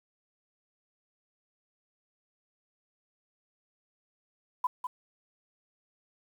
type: tone with echo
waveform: sine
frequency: 1000 Hz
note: B5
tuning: 21 cents sharp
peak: -24 dBFS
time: 4.64-4.67 s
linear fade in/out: 5 ms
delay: 200 ms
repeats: 1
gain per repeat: -7 dB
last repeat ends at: 4.87 s
effects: 9-bit